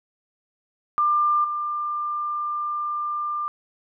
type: tone with level steps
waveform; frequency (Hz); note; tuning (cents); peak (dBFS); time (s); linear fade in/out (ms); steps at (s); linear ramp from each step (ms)
sine; 1194; D6; +28; -17 / -24; 0.98-3.48; 0; 1.44; 5
effects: none